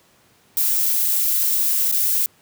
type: noise with dropouts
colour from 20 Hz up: violet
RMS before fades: -19 dBFS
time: 0.57-2.26 s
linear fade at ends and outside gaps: 1 ms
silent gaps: 1.915-1.924 s
effects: pink hiss -56 dBFS RMS until 2.41 s + high-pass 100 Hz 12 dB/octave